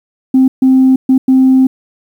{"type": "tone bursts at uneven times", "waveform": "sine", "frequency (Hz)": 261.6, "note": "C4", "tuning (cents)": 0, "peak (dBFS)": -3, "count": 4, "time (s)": [[0.34, 0.48], [0.62, 0.96], [1.09, 1.18], [1.28, 1.67]], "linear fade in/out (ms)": 5, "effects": ["tanh soft clip ceiling -1 dBFS", "7-bit"]}